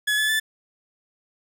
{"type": "tone with pitch steps", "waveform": "30% pulse", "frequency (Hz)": [1698, 1724.7, 1751.8], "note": ["G#6", "A6", "A6"], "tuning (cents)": [38, -35, -8], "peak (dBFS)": -17, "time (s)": [0.07, 0.4], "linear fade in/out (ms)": 10, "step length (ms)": 110, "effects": []}